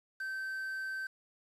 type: tone with quantisation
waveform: triangle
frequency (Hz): 1549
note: G6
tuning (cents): -21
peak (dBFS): -34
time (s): 0.2-1.07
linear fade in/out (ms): 5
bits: 9
effects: low-pass 9000 Hz 12 dB/octave